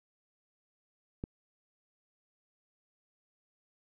click, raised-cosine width 3 ms, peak -23 dBFS, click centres 1.239 s, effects none

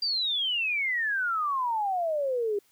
sine exponential sweep, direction down, 4785 to 396.8 Hz, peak -25 dBFS, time 0.02-2.59 s, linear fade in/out 5 ms, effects white hiss -65 dBFS RMS until 2.71 s

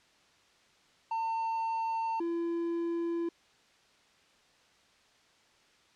triangle tone pair in turn, 903 / 338.2 Hz, A5 / E4, +45 / +44 cents, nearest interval octave + perfect fourth, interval 1701 cents, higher first, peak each -28 dBFS, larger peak neither, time 1.11-2.2 / 2.2-3.29 s, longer neither, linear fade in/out 5 ms, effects white hiss -64 dBFS RMS until 5.95 s + low-pass 5000 Hz 12 dB/octave

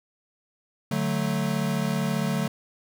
square chord, D major, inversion none, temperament equal, 146.83 / 185 / 220 Hz, D3 / F#3 / A3, 0 / 0 / 0 cents, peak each -29 dBFS, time 0.91-2.48 s, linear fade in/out 5 ms, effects none

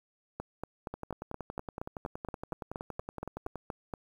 two click trains, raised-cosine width 1 ms, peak -22 / -24 dBFS, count 16 / 29, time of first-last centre 0.4-3.938 / 0.94-3.557 s, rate 4.24 / 10.7 Hz, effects 9-bit

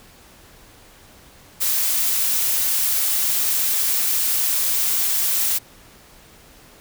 blue noise, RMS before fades -20 dBFS, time 1.6-5.59 s, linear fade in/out 20 ms, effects pink hiss -48 dBFS RMS until 6.8 s

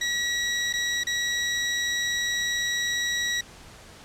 20% pulse tone with dropouts, 1922 Hz, B6, 48 cents flat, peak -19 dBFS, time 0.01-3.41 s, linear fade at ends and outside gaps 5 ms, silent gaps 0.728-0.736 / 1.036-1.068 s, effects pink hiss -47 dBFS RMS until 4.04 s + low-pass 9000 Hz 12 dB/octave

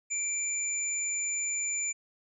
sine tone pair together, 2349 / 7039 Hz, D7 / A8, 0 / 0 cents, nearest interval octave + perfect fifth, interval 1900 cents, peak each -35 / -30 dBFS, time 0.1-1.93 s, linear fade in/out 20 ms, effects none

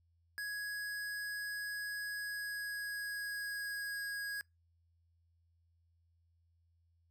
square tone with pitch glide, 1666 to 1649.7 Hz, G#6 to G#6, +5 to -12 cents, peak -39 dBFS, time 0.38-4.41 s, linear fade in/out 0 ms, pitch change -17 cents, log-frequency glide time 2.12-4.06 s, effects noise-tail reverb RT60 0.2 s tail -25 dB re dry + added 84 Hz sine -70 dBFS peak until 7.1 s

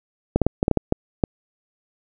clicks, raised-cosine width 2 ms, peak -3 dBFS, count 9, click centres 0.36 / 0.417 / 0.466 / 0.629 / 0.681 / 0.713 / 0.773 / 0.924 / 1.238 s, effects none

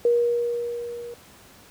sine tone with level ramp, 475.8 Hz, A#4, 35 cents sharp, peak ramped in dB -15 to -34 dBFS, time 0.05-1.14 s, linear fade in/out 2 ms, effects pink hiss -50 dBFS RMS until 1.7 s + high-pass 60 Hz 12 dB/octave

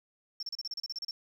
sine tone bursts, 5430 Hz, F8, 50 cents flat, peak -34 dBFS, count 12, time 0.4-1.11 s, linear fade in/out 2 ms, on 28 ms, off 34 ms, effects 10-bit

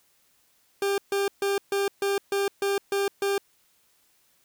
40% pulse tone bursts, 398 Hz, G4, 26 cents sharp, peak -22 dBFS, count 9, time 0.82-3.38 s, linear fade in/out 2 ms, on 160 ms, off 140 ms, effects white hiss -65 dBFS RMS until 4.44 s

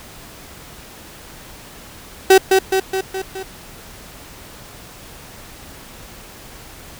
35% pulse tone with echo, 381.3 Hz, G4, 48 cents flat, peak -4 dBFS, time 2.3-2.38 s, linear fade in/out 5 ms, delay 210 ms, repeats 5, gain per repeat -4 dB, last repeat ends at 3.43 s, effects pink hiss -39 dBFS RMS until 6.99 s

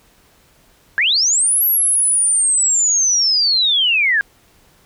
sine linear two-way sweep, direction up then down, 1592 to 11760 to 1592 Hz, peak -12 dBFS, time 0.98-4.21 s, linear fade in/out 0 ms, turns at 1.64 s, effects pink hiss -53 dBFS RMS until 4.85 s

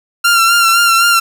sawtooth tone with vibrato, 1374 Hz, F6, 29 cents flat, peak -4 dBFS, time 0.24-1.2 s, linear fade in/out 10 ms, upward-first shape sine, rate 3.9 Hz, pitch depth 36 cents each way, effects 7-bit

